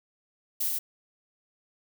violet noise with echo, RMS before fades -28 dBFS, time 0.6-0.7 s, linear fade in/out 10 ms, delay 90 ms, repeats 1, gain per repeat -2 dB, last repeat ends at 0.79 s, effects none

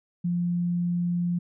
sine tone, 174.61 Hz, F3, in tune, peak -23 dBFS, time 0.24-1.39 s, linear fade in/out 10 ms, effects none

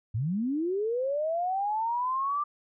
sine linear sweep, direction up, 98 to 1189 Hz, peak -26 dBFS, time 0.14-2.44 s, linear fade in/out 10 ms, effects none

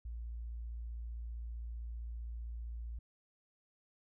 sine tone, 57.7 Hz, A#1, 17 cents flat, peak -40 dBFS, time 0.05-2.99 s, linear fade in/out 5 ms, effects none

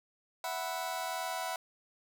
sawtooth chord, E suspended second, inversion none, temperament just, 659.3 / 741.7 / 988.9 Hz, E5 / F#5 / B5, 0 / +4 / +2 cents, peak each -36 / -34 / -35 dBFS, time 0.44-1.56 s, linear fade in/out 2 ms, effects none

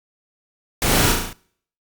pink noise with echo, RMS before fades -19 dBFS, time 0.82-1.12 s, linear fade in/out 2 ms, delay 35 ms, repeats 6, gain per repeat -3 dB, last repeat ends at 1.33 s, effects noise-tail reverb RT60 0.6 s tail -23 dB re dry + Opus 48 kbps

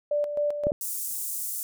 sine tone with tremolo, 587.3 Hz, D5, in tune, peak -22 dBFS, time 0.11-0.71 s, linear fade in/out 5 ms, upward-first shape square, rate 3.8 Hz, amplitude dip 55%
clicks, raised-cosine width 2 ms, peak -15 dBFS, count 2, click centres 0.669 / 0.719 s
pink high-pass noise, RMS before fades -32 dBFS, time 0.81-1.63 s, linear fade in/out 0 ms, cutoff 8000 Hz, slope 24 dB/octave
effects none

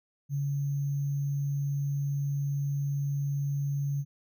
sine tone with sample-and-hold, 141.2 Hz, C#3, 32 cents sharp, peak -27 dBFS, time 0.29-4.05 s, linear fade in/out 50 ms, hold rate 6300 Hz, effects none

